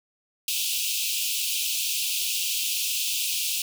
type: high-pass noise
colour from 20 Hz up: pink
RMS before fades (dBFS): -27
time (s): 0.48-3.62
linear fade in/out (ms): 2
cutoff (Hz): 2500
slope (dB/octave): 96
effects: none